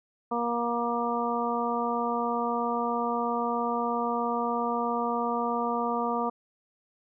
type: harmonic tone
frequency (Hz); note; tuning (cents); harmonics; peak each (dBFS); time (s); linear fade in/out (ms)
236.9; A#3; +28; 1 / 2 / 3 / 4 / 5; -32 / -32 / -32 / -32 / -32; 0.31-6.3; 10
effects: none